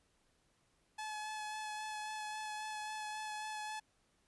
sawtooth tone with vibrato, 856 Hz, A5, 48 cents flat, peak -37 dBFS, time 0.98-3.8 s, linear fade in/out 10 ms, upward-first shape sine, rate 3.7 Hz, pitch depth 14 cents each way, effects pink hiss -75 dBFS RMS until 4.27 s + resampled to 24000 Hz

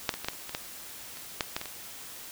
clicks, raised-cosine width 0.2 ms, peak -7 / -17 / -17 / -11 / -29 / -21 / -13 / -27 / -9 / -12 / -18 / -21 dBFS, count 12, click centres 0.092 / 0.14 / 0.246 / 0.285 / 0.333 / 0.494 / 0.549 / 1.171 / 1.408 / 1.565 / 1.614 / 1.657 s, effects white hiss -44 dBFS RMS until 2.31 s

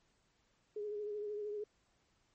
sine tone with vibrato, 417.5 Hz, G#4, 9 cents sharp, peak -38 dBFS, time 0.76-1.64 s, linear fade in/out 5 ms, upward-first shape sine, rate 13 Hz, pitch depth 35 cents each way, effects pink hiss -75 dBFS RMS until 2.34 s + MP3 32 kbps

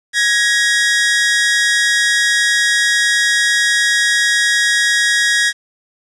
sawtooth tone pair together, 1661 / 1890.3 Hz, G#6 / A#6, 0 / +24 cents, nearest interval major second, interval 224 cents, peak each -11 dBFS, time 0.13-5.53 s, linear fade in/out 50 ms, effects resampled to 22050 Hz + 7-bit

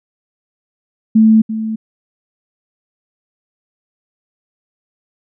sine tone with echo, 220 Hz, A3, in tune, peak -5 dBFS, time 1.15-1.42 s, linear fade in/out 10 ms, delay 340 ms, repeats 1, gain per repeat -12 dB, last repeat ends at 1.76 s, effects none

